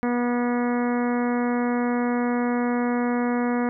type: harmonic tone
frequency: 242.5 Hz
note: B3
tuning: 31 cents flat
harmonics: 1 / 2 / 3 / 4 / 5 / 6 / 7 / 8 / 9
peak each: -22 / -28 / -32 / -34 / -36 / -38 / -39 / -40 / -41 dBFS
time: 0.03-3.69 s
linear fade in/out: 0 ms
effects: none